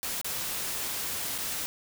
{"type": "noise with dropouts", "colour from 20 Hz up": "white", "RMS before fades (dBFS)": -33, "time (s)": [0.03, 1.66], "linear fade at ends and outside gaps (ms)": 0, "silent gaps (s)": [[0.214, 0.245], [1.379, 1.385]], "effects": []}